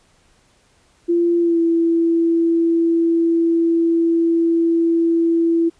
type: tone with pitch glide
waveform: sine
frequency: 342.7 to 333.3 Hz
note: F4 to E4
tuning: -33 to +19 cents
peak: -13 dBFS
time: 1.08-5.7 s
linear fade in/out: 20 ms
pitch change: -48 cents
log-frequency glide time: 1.4-1.59 s
effects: pink hiss -57 dBFS RMS until 5.79 s + resampled to 22050 Hz